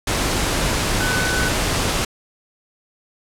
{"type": "tone in noise", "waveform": "sine", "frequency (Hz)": 1500, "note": "F#6", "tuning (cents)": 23, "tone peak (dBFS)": -22, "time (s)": [1, 1.49], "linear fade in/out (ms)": 5, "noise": "pink", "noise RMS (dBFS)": -20, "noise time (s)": [0.07, 2.05], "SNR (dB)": -5, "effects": ["low-pass 10000 Hz 12 dB/octave"]}